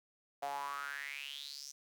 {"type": "tone with high-pass filter sweep", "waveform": "sawtooth", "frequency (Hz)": 141.2, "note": "C#3", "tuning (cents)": 32, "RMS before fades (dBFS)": -43, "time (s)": [0.42, 1.72], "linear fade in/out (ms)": 10, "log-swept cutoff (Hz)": [680, 6100], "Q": 7.4, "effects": []}